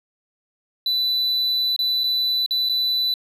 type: tone with dropouts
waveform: triangle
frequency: 3985 Hz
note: B7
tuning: 15 cents sharp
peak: -17 dBFS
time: 0.86-3.14 s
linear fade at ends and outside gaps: 2 ms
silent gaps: 1.763-1.79 / 2.036-2.04 / 2.462-2.508 / 2.689-2.695 s
effects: resampled to 32000 Hz